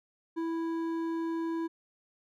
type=tone with hard clipping; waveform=triangle; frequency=329.6 Hz; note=E4; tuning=in tune; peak=-32 dBFS; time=0.36-1.68 s; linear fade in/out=20 ms; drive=12 dB; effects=none